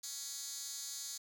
10% pulse tone with high-pass filter, 277.2 Hz, C#4, in tune, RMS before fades -44 dBFS, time 0.03-1.18 s, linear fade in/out 10 ms, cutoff 5700 Hz, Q 2.6, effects none

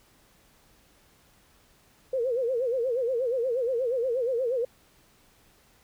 sine tone with vibrato, 493.9 Hz, B4, in tune, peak -24 dBFS, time 2.13-4.65 s, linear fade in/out 5 ms, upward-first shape sine, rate 8.4 Hz, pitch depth 140 cents each way, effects pink hiss -61 dBFS RMS until 5.83 s

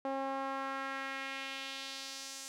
sawtooth tone with band-pass filter sweep, 270.2 Hz, C#4, 44 cents flat, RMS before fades -40 dBFS, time 0.05-2.48 s, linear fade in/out 0 ms, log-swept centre 680 to 7100 Hz, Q 1.6, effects none

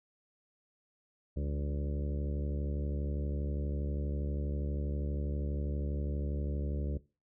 harmonic tone with a mistuned harmonic, 72.4 Hz, D2, 24 cents flat, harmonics 1 / 2 / 3 / 4 / 5 / 6 / 7 / 8, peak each -33 / -39 / -43 / -45 / -47 / -49 / -50 / -51 dBFS, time 1.36-6.98 s, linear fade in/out 10 ms, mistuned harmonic 3, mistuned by -59 cents, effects noise-tail reverb RT60 0.3 s tail -19 dB re dry

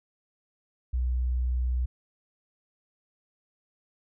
sine tone, 62.1 Hz, B1, 10 cents sharp, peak -24 dBFS, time 0.93-1.86 s, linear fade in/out 10 ms, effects none

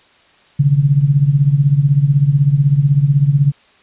sine tone with tremolo, 141.7 Hz, C#3, 38 cents sharp, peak -5 dBFS, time 0.59-3.52 s, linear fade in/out 10 ms, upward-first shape triangle, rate 16 Hz, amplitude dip 85%, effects white hiss -50 dBFS RMS until 3.82 s + resampled to 8000 Hz

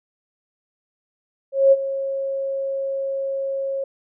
sine tone with ADSR envelope, 544 Hz, C#5, 33 cents flat, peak -8 dBFS, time 1.52-3.84 s, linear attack 200 ms, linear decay 35 ms, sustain -14 dB, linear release 4 ms, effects none

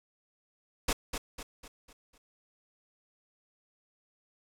pink noise with echo, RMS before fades -28 dBFS, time 0.88-0.93 s, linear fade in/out 5 ms, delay 250 ms, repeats 5, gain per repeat -7 dB, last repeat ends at 2.18 s, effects low-pass 12000 Hz 12 dB/octave

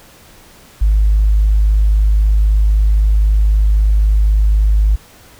sine tone, 51.91 Hz, G#1, in tune, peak -7 dBFS, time 0.81-4.96 s, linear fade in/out 10 ms, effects tanh soft clip ceiling -4 dBFS + pink hiss -43 dBFS RMS until 5.39 s

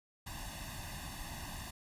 pink noise with comb filter, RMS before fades -44 dBFS, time 0.26-1.71 s, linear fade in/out 10 ms, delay 1.1 ms, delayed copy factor +1, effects resampled to 32000 Hz

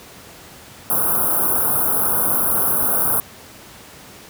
white band-stop noise, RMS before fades -18 dBFS, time 0.9-3.2 s, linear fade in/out 0 ms, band 1500 to 9700 Hz, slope 96 dB/octave, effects pink hiss -41 dBFS RMS until 4.29 s + high-pass 80 Hz 12 dB/octave

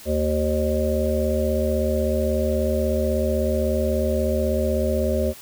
harmonic tone, 76.3 Hz, D#2, 33 cents flat, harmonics 1 / 3 / 5 / 7 / 8, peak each -24 / -26 / -27 / -25 / -26 dBFS, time 0.05-5.34 s, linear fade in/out 50 ms, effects white hiss -43 dBFS RMS until 5.41 s

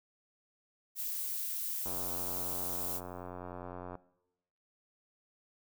violet noise, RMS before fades -37 dBFS, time 0.95-3.01 s, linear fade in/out 50 ms
click train, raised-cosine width 1 ms, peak -29 dBFS, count 189, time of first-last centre 1.86-3.954 s, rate 89.8 Hz
effects noise-tail reverb RT60 0.9 s tail -20 dB re dry

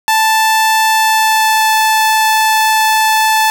sawtooth tone with pitch glide, 880 to 874.9 Hz, A5 to A5, 0 to -10 cents, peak -5 dBFS, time 0.08-3.5 s, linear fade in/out 0 ms, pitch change -10 cents, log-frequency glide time 0.86-1.67 s, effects none

